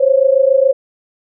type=tone pair together; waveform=sine; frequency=523.3 / 550.4 Hz; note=C5 / C#5; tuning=0 / -12 cents; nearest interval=minor second; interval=88 cents; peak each=-11 dBFS; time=0-0.73 s; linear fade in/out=10 ms; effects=none